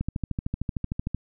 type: click train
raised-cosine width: 5 ms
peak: -15 dBFS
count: 16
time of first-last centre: 0.01-1.146 s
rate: 13.2 Hz
effects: none